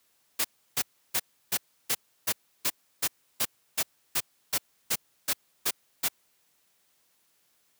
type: noise bursts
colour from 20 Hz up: white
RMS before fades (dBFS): -26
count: 16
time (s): 0.39-6.086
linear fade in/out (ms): 10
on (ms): 56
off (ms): 320
effects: white hiss -69 dBFS RMS until 7.79 s + high-pass 80 Hz 12 dB/octave